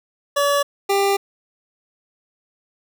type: tone pair in turn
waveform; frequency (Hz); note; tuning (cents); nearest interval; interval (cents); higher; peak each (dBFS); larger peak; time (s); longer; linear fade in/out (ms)
25% pulse; 570 / 397; C#5 / G4; +48 / +22; tritone; 626; first; -12; neither; 0.36-0.63 / 0.89-1.17; second; 10
effects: none